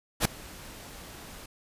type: noise with ADSR envelope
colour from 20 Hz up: pink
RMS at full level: -21 dBFS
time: 0.2-1.46 s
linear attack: 52 ms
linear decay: 4 ms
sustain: -24 dB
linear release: 6 ms
effects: resampled to 32000 Hz